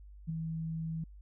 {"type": "tone with ADSR envelope", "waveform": "sine", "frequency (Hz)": 161.6, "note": "E3", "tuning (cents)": -34, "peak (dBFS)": -30, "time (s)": [0.27, 1.04], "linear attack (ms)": 27, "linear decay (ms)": 6, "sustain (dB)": -4, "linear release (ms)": 4, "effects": ["added 50 Hz sine -49 dBFS peak until 1.21 s"]}